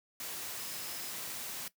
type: tone in noise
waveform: sine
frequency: 5100 Hz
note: D#8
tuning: 42 cents sharp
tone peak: -50 dBFS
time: 0.6-1.11 s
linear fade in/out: 2 ms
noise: white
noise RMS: -41 dBFS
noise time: 0.2-1.68 s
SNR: -12 dB
effects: noise-tail reverb RT60 0.1 s tail -17 dB re dry + high-pass 100 Hz 12 dB/octave